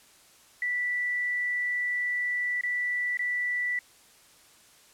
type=tone with dropouts; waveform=sine; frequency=1966 Hz; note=B6; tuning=8 cents flat; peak=-26 dBFS; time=0.62-3.79 s; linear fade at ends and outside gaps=2 ms; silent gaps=2.611-2.635 / 3.172-3.192 s; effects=white hiss -57 dBFS RMS until 4.93 s + low-pass 11000 Hz 12 dB/octave